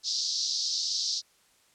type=band-pass noise; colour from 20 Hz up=white; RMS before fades=-30 dBFS; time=0.03-1.22 s; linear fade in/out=50 ms; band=4100 to 5700 Hz; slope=48 dB/octave; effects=white hiss -64 dBFS RMS until 1.74 s + low-pass 10000 Hz 12 dB/octave